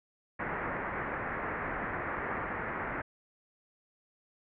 white low-pass noise, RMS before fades -36 dBFS, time 0.39-3.02 s, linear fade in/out 10 ms, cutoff 2000 Hz, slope 48 dB/octave, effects none

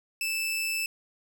sawtooth tone with amplitude modulation, 2637 Hz, E7, in tune, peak -23 dBFS, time 0.21-0.86 s, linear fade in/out 2 ms, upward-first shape sine, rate 167 Hz, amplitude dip 30%, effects none

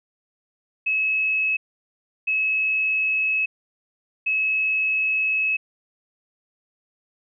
sine tone bursts at uneven times, 2579 Hz, E7, 39 cents flat, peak -19 dBFS, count 3, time 0.86-1.57 / 2.27-3.46 / 4.26-5.57 s, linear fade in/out 10 ms, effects none

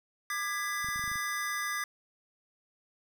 square chord, G# diminished, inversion second, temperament just, 1196.1 / 1661.2 / 1993.5 Hz, D6 / G#6 / B6, +31 / 0 / +16 cents, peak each -37 dBFS, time 0.3-1.84 s, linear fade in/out 2 ms
clicks, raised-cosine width 5 ms, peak -35 dBFS, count 8, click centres 0.845 / 0.887 / 0.96 / 0.994 / 1.04 / 1.078 / 1.116 / 1.157 s
effects none

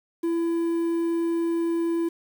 triangle tone with quantisation, 335.5 Hz, E4, 31 cents sharp, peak -20 dBFS, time 0.23-2.09 s, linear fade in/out 10 ms, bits 8, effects none

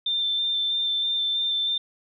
sine tone with vibrato, 3570 Hz, A7, 24 cents sharp, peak -22 dBFS, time 0.06-1.78 s, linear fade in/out 5 ms, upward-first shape square, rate 3.1 Hz, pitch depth 10 cents each way, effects none

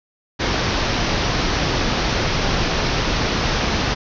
pink low-pass noise, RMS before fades -20 dBFS, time 0.39-3.95 s, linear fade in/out 20 ms, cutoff 6000 Hz, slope 96 dB/octave, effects none

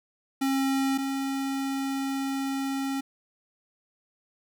square tone pair in turn, 270.1 / 271.6 Hz, C#4 / C#4, -45 / -35 cents, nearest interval unison, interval 10 cents, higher second, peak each -24 / -28 dBFS, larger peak first, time 0.41-0.98 / 0.98-3.01 s, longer second, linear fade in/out 10 ms, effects 10-bit

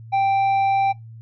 triangle tone with tanh clipping, 784 Hz, G5, in tune, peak -17 dBFS, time 0.12-0.93 s, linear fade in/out 20 ms, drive 10 dB, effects noise-tail reverb RT60 0.2 s tail -22 dB re dry + added 113 Hz sine -37 dBFS peak until 1.21 s

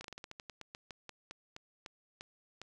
slowing click train, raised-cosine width 0.2 ms, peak -28 dBFS, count 18, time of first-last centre 0.01-2.616 s, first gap 33 ms, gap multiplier 1.17, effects none

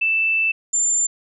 sine tone pair in turn, 2648 / 7214 Hz, E7 / A8, +7 / +42 cents, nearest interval octave + perfect fourth, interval 1735 cents, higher second, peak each -16 dBFS, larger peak neither, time 0.01-0.52 / 0.73-1.07 s, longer first, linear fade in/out 10 ms, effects none

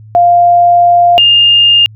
sine tone pair in turn, 698.5 / 2819 Hz, F5 / F7, 0 / +16 cents, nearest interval 2 octaves, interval 2416 cents, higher second, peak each -3 dBFS, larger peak neither, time 0.15-1.18 / 1.18-1.86 s, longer first, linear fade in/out 0 ms, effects added 108 Hz sine -31 dBFS peak until 1.95 s

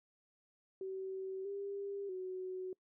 sine tone with pitch steps, 381.1 / 399.2 / 371.4 Hz, G4 / G4 / F#4, -49 / +32 / +7 cents, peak -39 dBFS, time 0.81-2.73 s, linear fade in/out 2 ms, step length 640 ms, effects noise-tail reverb RT60 0.1 s tail -25 dB re dry

